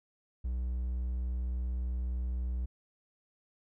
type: tone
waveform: triangle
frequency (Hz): 61.74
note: B1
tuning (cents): 0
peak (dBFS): -29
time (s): 0.44-2.66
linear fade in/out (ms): 10
effects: none